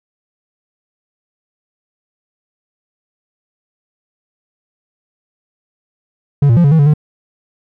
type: tone with pitch steps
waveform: triangle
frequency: 142.3 / 116.1 / 172.9 / 141.4 / 160.9 / 143.1 / 151 Hz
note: C#3 / A#2 / F3 / C#3 / E3 / D3 / D3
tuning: +46 / -7 / -17 / +35 / -42 / -45 / +48 cents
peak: -4 dBFS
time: 6.42-6.938 s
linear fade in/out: 5 ms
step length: 74 ms
effects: none